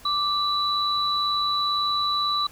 sine tone pair together, 1174.7 / 3951 Hz, D6 / B7, 0 / 0 cents, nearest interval octave + major sixth, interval 2100 cents, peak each -24 dBFS, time 0.05-2.47 s, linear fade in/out 5 ms, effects pink hiss -49 dBFS RMS until 2.51 s

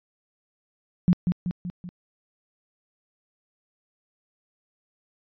sine tone with echo, 177.6 Hz, F3, 29 cents sharp, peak -14 dBFS, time 1.08-1.13 s, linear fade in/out 0 ms, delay 190 ms, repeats 4, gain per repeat -5 dB, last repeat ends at 1.89 s, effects resampled to 11025 Hz

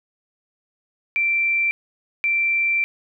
sine tone pair in turn, 2349 / 2349 Hz, D7 / D7, 0 / 0 cents, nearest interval unison, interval 0 cents, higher neither, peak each -17 dBFS, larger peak neither, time 1.16-1.71 / 2.24-2.84 s, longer second, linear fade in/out 0 ms, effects none

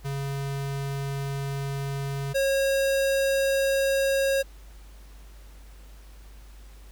square tone pair in turn, 138.59 / 544.2 Hz, C#3 / C#5, 0 / -32 cents, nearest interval 2 octaves, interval 2368 cents, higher second, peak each -29 / -22 dBFS, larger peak second, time 0.04-2.34 / 2.34-4.43 s, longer first, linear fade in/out 20 ms, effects added 50 Hz sine -44 dBFS peak until 6.91 s + pink hiss -56 dBFS RMS until 6.91 s

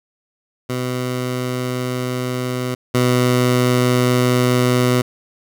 15% pulse tone pair in turn, 125.9 / 124.67 Hz, B2 / B2, +34 / +17 cents, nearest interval unison, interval 17 cents, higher first, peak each -14 / -7 dBFS, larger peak second, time 0.69-2.75 / 2.94-5.02 s, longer second, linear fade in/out 10 ms, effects none

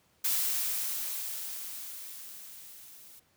blue noise with level ramp, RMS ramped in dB -28 to -53 dBFS, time 0.24-3.2 s, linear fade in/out 10 ms, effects pink hiss -68 dBFS RMS until 3.36 s + high-pass 80 Hz 12 dB/octave

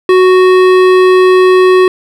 sine tone with hard clipping, 370 Hz, F#4, in tune, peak -5 dBFS, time 0.09-1.88 s, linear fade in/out 2 ms, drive 15 dB, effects none

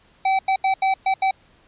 square tone bursts at uneven times, 768 Hz, G5, 36 cents flat, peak -17 dBFS, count 6, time 0.25-0.39 / 0.48-0.56 / 0.64-0.74 / 0.82-0.94 / 1.06-1.14 / 1.22-1.31 s, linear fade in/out 5 ms, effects pink hiss -56 dBFS RMS until 1.67 s + resampled to 8000 Hz

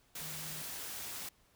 sine tone in noise, 155.56 Hz, D#3, in tune, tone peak -49 dBFS, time 0.21-0.62 s, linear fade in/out 5 ms, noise white, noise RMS -43 dBFS, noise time 0.15-1.29 s, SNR -9 dB, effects pink hiss -69 dBFS RMS until 1.55 s

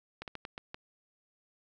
slowing click train, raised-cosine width 0.3 ms, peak -24 dBFS, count 6, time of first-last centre 0.22-0.744 s, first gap 58 ms, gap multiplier 1.3, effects none

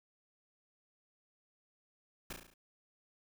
pink noise with echo, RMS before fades -42 dBFS, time 2.3-2.33 s, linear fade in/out 5 ms, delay 35 ms, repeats 6, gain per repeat -4 dB, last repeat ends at 2.54 s, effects none

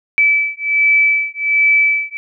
sine beating tone pair, 2307 / 2308.3 Hz, D7 / D7, -31 / -30 cents, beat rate 1.3 Hz, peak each -14 dBFS, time 0.18-2.17 s, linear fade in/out 0 ms, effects none

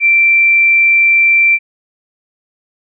sine tone, 2349 Hz, D7, in tune, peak -6 dBFS, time 0-1.59 s, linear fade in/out 50 ms, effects none

